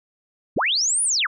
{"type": "linear two-way sweep", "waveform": "sine", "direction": "up then down", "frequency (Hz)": [34.49, 9950, 1007], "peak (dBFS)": -18, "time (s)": [0.56, 1.27], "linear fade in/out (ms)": 10, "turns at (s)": 1.03, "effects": []}